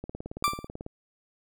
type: click train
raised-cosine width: 2 ms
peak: -23 dBFS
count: 16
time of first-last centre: 0.04-0.864 s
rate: 18.2 Hz
type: tone with exponential decay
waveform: 40% pulse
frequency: 1176 Hz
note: D6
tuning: 2 cents sharp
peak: -18 dBFS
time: 0.44-0.67 s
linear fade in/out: 1 ms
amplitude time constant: 50 ms
effects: none